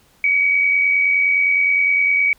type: tone with amplitude modulation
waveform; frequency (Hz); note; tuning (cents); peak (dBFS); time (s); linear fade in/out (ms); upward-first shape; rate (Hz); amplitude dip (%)
sine; 2267; C#7; +38; -11; 0.24-2.33; 2; sine; 89.7; 45
effects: pink hiss -55 dBFS RMS until 2.38 s